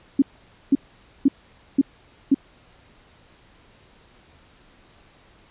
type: tone bursts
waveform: sine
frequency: 274.6 Hz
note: C#4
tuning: 16 cents flat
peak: -11 dBFS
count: 5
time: 0.19-2.345 s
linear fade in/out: 5 ms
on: 31 ms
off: 500 ms
effects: pink hiss -54 dBFS RMS until 5.5 s + resampled to 8000 Hz